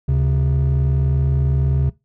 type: tone pair together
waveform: triangle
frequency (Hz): 73.1 / 134.6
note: D2 / C3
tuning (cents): -7 / +49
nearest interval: major seventh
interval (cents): 1056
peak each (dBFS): -15 / -13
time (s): 0.08-1.9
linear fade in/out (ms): 10
effects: noise-tail reverb RT60 0.2 s tail -20 dB re dry + tanh soft clip ceiling -9 dBFS